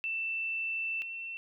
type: tone pair in turn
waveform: sine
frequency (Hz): 2667 / 2696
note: E7 / E7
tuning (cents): +20 / +38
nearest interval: unison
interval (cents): 18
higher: second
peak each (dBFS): -31 / -37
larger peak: first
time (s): 0.04-1.02 / 1.02-1.37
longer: first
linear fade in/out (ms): 0
effects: none